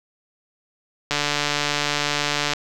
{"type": "click train", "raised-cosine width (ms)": 0.2, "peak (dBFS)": -4, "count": 209, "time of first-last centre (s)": [1.11, 2.535], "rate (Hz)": 146, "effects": []}